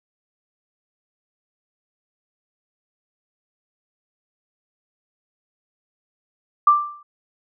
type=tone with exponential decay; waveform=sine; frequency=1179 Hz; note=D6; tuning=6 cents sharp; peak=-7 dBFS; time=6.67-7.03 s; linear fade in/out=5 ms; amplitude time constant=78 ms; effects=none